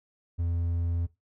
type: tone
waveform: triangle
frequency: 85.2 Hz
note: F2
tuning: 42 cents flat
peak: -24 dBFS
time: 0.38-1.07 s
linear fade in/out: 20 ms
effects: noise-tail reverb RT60 0.2 s tail -17 dB re dry